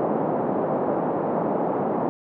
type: band-pass noise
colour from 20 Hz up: white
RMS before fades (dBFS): -24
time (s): 0-2.09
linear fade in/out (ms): 0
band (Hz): 160 to 790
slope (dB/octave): 24
effects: none